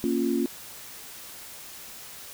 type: chord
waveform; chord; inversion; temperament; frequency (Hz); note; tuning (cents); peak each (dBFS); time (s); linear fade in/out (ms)
sine; Bb minor; none; equal; 233.1 / 277.2 / 349.2; Bb3 / Db4 / F4; 0 / 0 / 0; -27; 0.04-0.46; 0
effects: white hiss -43 dBFS RMS until 2.33 s